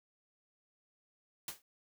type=noise with exponential decay; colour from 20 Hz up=white; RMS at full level=-37 dBFS; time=1.48-1.62 s; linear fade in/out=2 ms; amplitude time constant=30 ms; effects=none